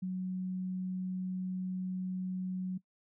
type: tone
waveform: sine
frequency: 185 Hz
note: F#3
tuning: in tune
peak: -33 dBFS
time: 0.02-2.78 s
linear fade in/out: 10 ms
effects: noise-tail reverb RT60 0.1 s tail -20 dB re dry